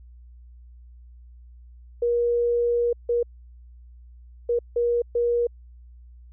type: tone bursts at uneven times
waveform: sine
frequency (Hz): 476.2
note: A#4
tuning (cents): +37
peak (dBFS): -19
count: 5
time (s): 2.02-2.93 / 3.09-3.23 / 4.49-4.59 / 4.76-5.02 / 5.15-5.47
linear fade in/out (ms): 5
effects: added 60 Hz sine -44 dBFS peak until 6.32 s